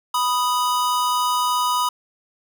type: tone pair together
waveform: square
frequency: 987.8 / 1244.6 Hz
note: B5 / D#6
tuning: 0 / 0 cents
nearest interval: major third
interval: 400 cents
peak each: -21 / -23 dBFS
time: 0.14-1.89 s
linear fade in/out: 5 ms
effects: none